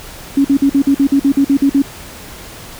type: tone bursts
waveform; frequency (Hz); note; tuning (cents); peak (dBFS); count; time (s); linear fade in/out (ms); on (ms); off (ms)
sine; 277.2; C#4; 0; -7; 12; 0.37-1.821; 5; 76; 49
effects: pink hiss -33 dBFS RMS until 2.79 s